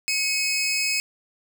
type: tone pair together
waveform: 20% pulse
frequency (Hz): 2198 / 2545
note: C#7 / D#7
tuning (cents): -15 / +39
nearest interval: minor third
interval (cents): 254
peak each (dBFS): -24 / -18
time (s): 0.08-1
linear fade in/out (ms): 0
effects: none